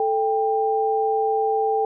sine tone pair together, 439.6 / 792 Hz, A4 / G5, -2 / +18 cents, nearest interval minor seventh, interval 1020 cents, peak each -21 dBFS, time 0-1.85 s, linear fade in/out 2 ms, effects none

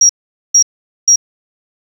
sine tone bursts, 5670 Hz, F8, 25 cents sharp, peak -3 dBFS, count 3, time 0.01-1.159 s, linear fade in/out 5 ms, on 83 ms, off 450 ms, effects tanh soft clip ceiling 0 dBFS + 7-bit

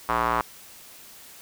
square tone with band-pass filter, 58.27 Hz, A#1, in tune, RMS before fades -24 dBFS, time 0.09-0.41 s, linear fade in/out 0 ms, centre 1100 Hz, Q 3.2, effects white hiss -47 dBFS RMS until 1.41 s

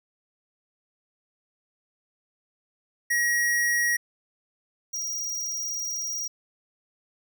square tone pair in turn, 1900 / 5706 Hz, A#6 / F8, +33 / +36 cents, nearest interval octave + perfect fifth, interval 1903 cents, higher second, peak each -22 / -29 dBFS, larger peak first, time 3.1-3.97 / 4.93-6.28 s, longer second, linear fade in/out 10 ms, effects none

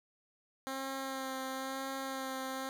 10% pulse tone with vibrato, 266 Hz, C4, 29 cents sharp, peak -29 dBFS, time 0.67-2.69 s, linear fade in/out 0 ms, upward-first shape sine, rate 1 Hz, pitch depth 18 cents each way, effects none

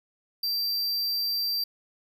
square tone, 4699 Hz, D8, in tune, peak -26 dBFS, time 0.43-1.64 s, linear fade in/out 5 ms, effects none

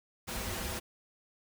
pink noise with comb filter, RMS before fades -37 dBFS, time 0.27-0.8 s, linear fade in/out 20 ms, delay 6.9 ms, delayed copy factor -0.9, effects none

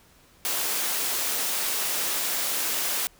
white high-pass noise, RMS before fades -27 dBFS, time 0.45-3.07 s, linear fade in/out 0 ms, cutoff 280 Hz, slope 12 dB/octave, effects pink hiss -57 dBFS RMS until 3.19 s

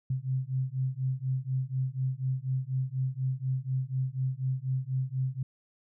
sine beating tone pair, 128.8 / 132.9 Hz, C3 / C3, -27 / +27 cents, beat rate 4.1 Hz, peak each -31 / -31 dBFS, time 0.1-5.43 s, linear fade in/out 5 ms, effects none

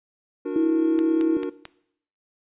triangle chord, D augmented, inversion none, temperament equal with one note detuned, 293.7 / 363 / 466.2 Hz, D4 / F#4 / A#4, 0 / -33 / 0 cents, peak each -27 / -28 / -29 dBFS, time 0.45-1.5 s, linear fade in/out 10 ms
sine tone, 325.1 Hz, E4, 24 cents flat, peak -18 dBFS, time 0.56-1.37 s, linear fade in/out 2 ms
click train, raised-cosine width 0.2 ms, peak -18 dBFS, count 4, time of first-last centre 0.99-1.654 s, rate 4.52 Hz
effects noise-tail reverb RT60 0.7 s tail -18 dB re dry + resampled to 8000 Hz

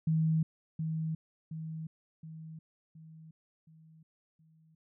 sine tone with echo, 159.5 Hz, D#3, 43 cents sharp, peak -25 dBFS, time 0.07-0.43 s, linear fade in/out 5 ms, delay 720 ms, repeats 6, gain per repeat -6 dB, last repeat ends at 4.75 s, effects none

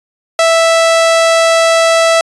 sawtooth tone, 659 Hz, E5, 1 cent flat, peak -3 dBFS, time 0.39-2.21 s, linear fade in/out 2 ms, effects resampled to 22050 Hz

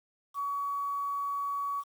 sine tone with quantisation, 1130 Hz, C#6, 33 cents sharp, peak -30 dBFS, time 0.34-1.84 s, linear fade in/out 50 ms, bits 9, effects none

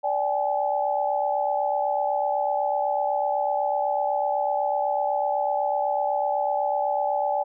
sine tone cluster, 583 / 781 / 849 Hz, D5 / G5 / G#5, -13 / -7 / +38 cents, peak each -26 dBFS, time 0.03-7.44 s, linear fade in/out 20 ms, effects none

